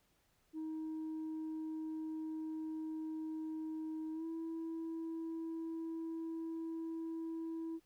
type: tone with pitch glide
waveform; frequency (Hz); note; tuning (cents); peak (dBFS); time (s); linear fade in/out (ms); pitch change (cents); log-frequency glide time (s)
sine; 315.5 to 327; D#4 to E4; +24 to -14; -37; 0.53-7.8; 50; +62; 4.13-4.25
effects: tanh soft clip ceiling -38 dBFS + pink hiss -75 dBFS RMS until 7.85 s